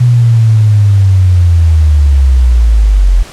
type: linear sweep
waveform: sine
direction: down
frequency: 123.6 to 42.04 Hz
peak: -3 dBFS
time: 0-3.23 s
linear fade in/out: 10 ms
effects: pink hiss -31 dBFS RMS until 3.32 s + low-pass 9000 Hz 12 dB/octave

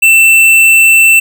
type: tone with hard clipping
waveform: sine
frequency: 2675 Hz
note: E7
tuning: 25 cents sharp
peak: -4 dBFS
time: 0.02-1.2 s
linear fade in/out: 10 ms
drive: 12 dB
effects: none

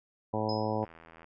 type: harmonic tone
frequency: 108.2 Hz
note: A2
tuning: 29 cents flat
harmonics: 1 / 2 / 3 / 4 / 5 / 6 / 7 / 8 / 9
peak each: -36 / -36 / -38 / -37 / -35 / -40 / -37 / -40 / -39 dBFS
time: 0.33-0.85 s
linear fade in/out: 10 ms
type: tone with exponential decay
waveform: sine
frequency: 5100 Hz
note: D#8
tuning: 42 cents sharp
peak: -34 dBFS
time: 0.49-0.86 s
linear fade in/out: 2 ms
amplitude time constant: 79 ms
type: click train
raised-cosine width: 0.5 ms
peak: -36 dBFS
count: 35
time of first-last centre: 0.83-1.244 s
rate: 82.2 Hz
effects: none

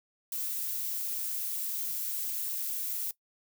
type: noise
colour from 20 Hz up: violet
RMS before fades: -34 dBFS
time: 0.32-3.11 s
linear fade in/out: 2 ms
effects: noise-tail reverb RT60 0.1 s tail -19 dB re dry

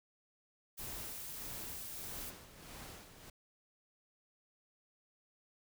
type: noise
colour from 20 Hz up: blue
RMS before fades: -46 dBFS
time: 0.77-2.31 s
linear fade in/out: 20 ms
type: noise with tremolo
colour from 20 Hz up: pink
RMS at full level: -49 dBFS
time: 0.79-3.3 s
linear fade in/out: 5 ms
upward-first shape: sine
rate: 1.6 Hz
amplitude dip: 65%
effects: none

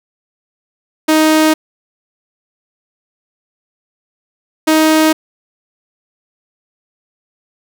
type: tone pair in turn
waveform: sawtooth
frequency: 312.6 / 314 Hz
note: D#4 / D#4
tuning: +8 / +16 cents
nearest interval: unison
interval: 8 cents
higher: second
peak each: -4 dBFS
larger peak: neither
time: 1.08-1.54 / 4.67-5.13 s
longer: neither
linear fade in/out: 10 ms
effects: none

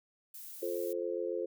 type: noise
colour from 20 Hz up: violet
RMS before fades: -47 dBFS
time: 0.34-0.93 s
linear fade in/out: 5 ms
type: chord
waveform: sine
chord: F major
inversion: none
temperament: just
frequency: 349.2 / 436.5 / 523.8 Hz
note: F4 / A4 / C5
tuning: 0 / -14 / +2 cents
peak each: -37 dBFS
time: 0.62-1.46 s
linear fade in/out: 10 ms
effects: none

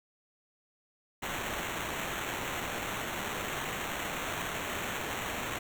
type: noise with sample-and-hold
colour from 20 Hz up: white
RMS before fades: -36 dBFS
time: 1.22-5.59 s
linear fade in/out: 10 ms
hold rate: 4900 Hz
effects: none

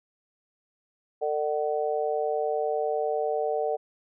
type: harmonic tone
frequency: 150 Hz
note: D3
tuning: 37 cents sharp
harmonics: 3 / 4 / 5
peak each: -28 / -29 / -30 dBFS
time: 1.21-3.77 s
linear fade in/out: 20 ms
effects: none

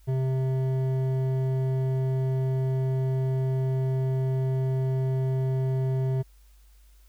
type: tone with hard clipping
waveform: sine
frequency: 131.4 Hz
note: C3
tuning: 8 cents sharp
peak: -25 dBFS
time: 0.07-6.23 s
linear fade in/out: 20 ms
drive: 10 dB
effects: added 50 Hz sine -52 dBFS peak until 7.08 s + white hiss -65 dBFS RMS until 7.08 s

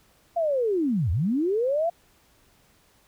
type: linear two-way sweep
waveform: sine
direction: down then up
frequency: 698.5 to 74 to 698.5 Hz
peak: -21 dBFS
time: 0.36-1.9 s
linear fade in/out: 10 ms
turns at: 1.11 s
effects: pink hiss -61 dBFS RMS until 3.07 s

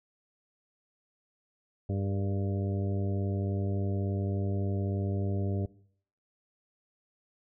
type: harmonic tone with a mistuned harmonic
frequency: 98.7 Hz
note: G2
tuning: 12 cents sharp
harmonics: 1 / 2 / 3 / 4 / 5 / 6 / 7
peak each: -29 / -36 / -40 / -40 / -47 / -44 / -49 dBFS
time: 1.89-5.66 s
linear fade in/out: 5 ms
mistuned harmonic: 5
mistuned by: -54 cents
effects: noise-tail reverb RT60 0.6 s tail -20 dB re dry

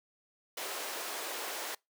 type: high-pass noise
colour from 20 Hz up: pink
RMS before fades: -39 dBFS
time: 0.57-1.75 s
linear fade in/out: 5 ms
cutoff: 400 Hz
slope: 24 dB/octave
effects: noise-tail reverb RT60 0.2 s tail -25 dB re dry

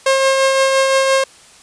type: tone with tremolo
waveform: sawtooth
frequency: 536 Hz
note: C5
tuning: 42 cents sharp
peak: -6 dBFS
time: 0.06-1.24 s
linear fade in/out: 5 ms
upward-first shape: triangle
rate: 5.8 Hz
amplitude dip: 35%
effects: white hiss -44 dBFS RMS until 1.62 s + resampled to 22050 Hz

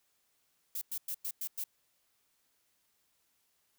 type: noise bursts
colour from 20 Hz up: violet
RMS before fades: -37 dBFS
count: 6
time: 0.75-1.64 s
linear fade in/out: 5 ms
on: 65 ms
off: 100 ms
effects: white hiss -75 dBFS RMS until 3.78 s

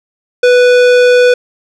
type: tone with tanh clipping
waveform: sine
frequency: 493.9 Hz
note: B4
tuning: in tune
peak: -6 dBFS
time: 0.43-1.34 s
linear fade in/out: 5 ms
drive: 18 dB
effects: none

